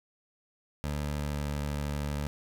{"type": "tone with pitch glide", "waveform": "20% pulse", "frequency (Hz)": [73.42, 72.74], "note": ["D2", "D2"], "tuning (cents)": [0, -16], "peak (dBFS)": -26, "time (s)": [0.84, 2.27], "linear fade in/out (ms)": 0, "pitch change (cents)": -16, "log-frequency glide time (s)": [1.17, 1.45], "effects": []}